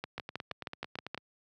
two click trains, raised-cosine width 0.3 ms, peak -23 / -20 dBFS, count 10 / 8, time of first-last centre 0.18-1.177 / 0.04-1.146 s, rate 9.03 / 6.33 Hz, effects high-pass 100 Hz 12 dB/octave

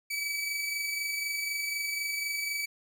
sawtooth tone pair together, 2289 / 2313 Hz, D7 / D7, -45 / -27 cents, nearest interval unison, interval 18 cents, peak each -28 / -36 dBFS, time 0.1-2.66 s, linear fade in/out 10 ms, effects none

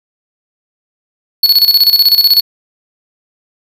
square tone with tremolo, 4400 Hz, C#8, 14 cents flat, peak -4 dBFS, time 1.43-2.41 s, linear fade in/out 5 ms, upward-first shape square, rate 16 Hz, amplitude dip 70%, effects none

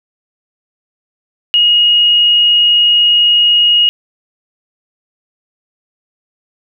sine tone, 2878 Hz, F#7, 49 cents flat, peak -6 dBFS, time 1.54-3.89 s, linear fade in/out 0 ms, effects none

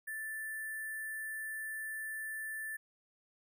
sine tone with sample-and-hold, 1760 Hz, A6, in tune, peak -38 dBFS, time 0.07-2.77 s, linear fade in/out 10 ms, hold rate 11025 Hz, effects none

